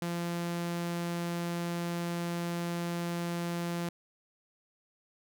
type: tone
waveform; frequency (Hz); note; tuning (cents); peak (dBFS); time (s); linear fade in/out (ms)
sawtooth; 171.9; F3; -27; -28; 0.02-3.89; 2
effects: none